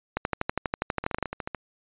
two click trains, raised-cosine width 0.5 ms, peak -10 / -16 dBFS, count 14 / 8, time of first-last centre 0.17-1.227 / 1.04-1.547 s, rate 12.3 / 13.8 Hz, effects resampled to 8000 Hz

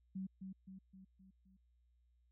sine tone with echo, 190 Hz, F#3, 46 cents sharp, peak -40 dBFS, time 0.15-0.27 s, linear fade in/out 10 ms, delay 260 ms, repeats 5, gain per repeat -5 dB, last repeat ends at 1.57 s, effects added 60 Hz sine -70 dBFS peak until 2.31 s

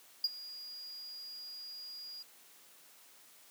triangle tone with ADSR envelope, 4850 Hz, D#8, 45 cents flat, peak -24 dBFS, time 0.24-2.23 s, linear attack 4 ms, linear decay 32 ms, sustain -19 dB, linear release 11 ms, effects white hiss -60 dBFS RMS until 3.5 s + high-pass 200 Hz 12 dB/octave

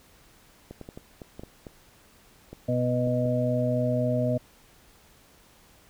clicks, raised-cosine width 2 ms, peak -26 dBFS, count 11, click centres 0.71 / 0.813 / 0.889 / 0.975 / 1.218 / 1.395 / 1.435 / 1.668 / 2.53 / 3.073 / 3.256 s
harmonic tone, 123.8 Hz, B2, 5 cents sharp, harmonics 1 / 2 / 4 / 5, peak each -27 / -28 / -32 / -27 dBFS, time 2.68-4.38 s, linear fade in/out 10 ms
effects pink hiss -57 dBFS RMS until 5.89 s

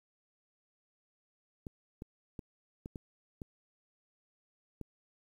clicks, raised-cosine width 3 ms, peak -29 dBFS, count 7, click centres 1.668 / 2.021 / 2.392 / 2.859 / 2.958 / 3.418 / 4.813 s, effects 10-bit

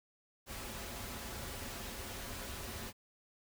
pink noise with comb filter, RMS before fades -44 dBFS, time 0.46-2.93 s, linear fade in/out 50 ms, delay 6.5 ms, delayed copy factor -0.55, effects none

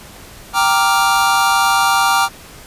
square chord, G minor seventh, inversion none, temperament equal, 784 / 932.3 / 1174.7 / 1396.9 Hz, G5 / Bb5 / D6 / F6, 0 / 0 / 0 / 0 cents, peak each -18 dBFS, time 0.53-2.29 s, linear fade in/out 50 ms, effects pink hiss -38 dBFS RMS until 2.66 s + resampled to 32000 Hz

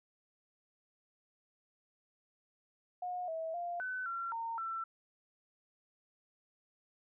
sine tone with pitch steps, 721 / 648 / 697 / 1509 / 1366 / 916 / 1340 Hz, F#5 / E5 / F5 / F#6 / F6 / A#5 / E6, -45 / -30 / -4 / +34 / -39 / -31 / +28 cents, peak -36 dBFS, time 3.02-4.84 s, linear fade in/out 5 ms, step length 260 ms, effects none

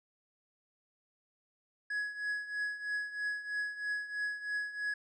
triangle tone with tremolo, 1678 Hz, G#6, 17 cents sharp, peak -29 dBFS, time 1.9-4.94 s, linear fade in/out 5 ms, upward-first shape triangle, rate 3.1 Hz, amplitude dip 80%, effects resampled to 22050 Hz

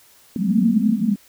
pink band-pass noise, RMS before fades -18 dBFS, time 0.36-1.16 s, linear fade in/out 2 ms, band 190 to 240 Hz, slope 96 dB/octave, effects white hiss -52 dBFS RMS until 1.28 s

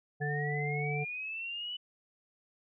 harmonic tone, 146.83 Hz, D3, in tune, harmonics 1 / 3 / 5, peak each -33 / -38 / -40 dBFS, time 0.2-1.05 s, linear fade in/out 20 ms
sine linear sweep, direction up, 1726 to 2988 Hz, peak -36 dBFS, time 0.21-1.77 s, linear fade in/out 10 ms
effects none

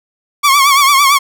sawtooth tone with vibrato, 1118 Hz, C#6, 14 cents sharp, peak -3 dBFS, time 0.43-1.19 s, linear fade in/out 20 ms, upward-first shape triangle, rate 8.9 Hz, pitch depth 97 cents each way, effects none

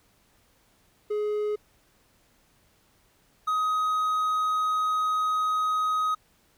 triangle tone pair in turn, 420 / 1258.6 Hz, G#4 / D#6, +19 / +19 cents, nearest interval octave + perfect fifth, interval 1900 cents, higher second, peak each -23 / -21 dBFS, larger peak second, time 1.1-1.56 / 3.47-6.15 s, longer second, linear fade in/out 10 ms, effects pink hiss -64 dBFS RMS until 6.57 s

